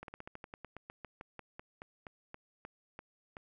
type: slowing click train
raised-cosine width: 0.5 ms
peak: -30 dBFS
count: 21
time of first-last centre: 0.03-3.369 s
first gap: 52 ms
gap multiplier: 1.11
effects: none